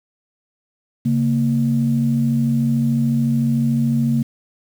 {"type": "tone pair together", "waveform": "sine", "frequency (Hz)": [137.4, 231.1], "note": ["C#3", "A#3"], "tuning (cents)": [-15, -15], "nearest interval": "major sixth", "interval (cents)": 900, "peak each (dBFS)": [-18, -16], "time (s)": [1.05, 4.23], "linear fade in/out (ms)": 10, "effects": ["tanh soft clip ceiling -7 dBFS", "7-bit"]}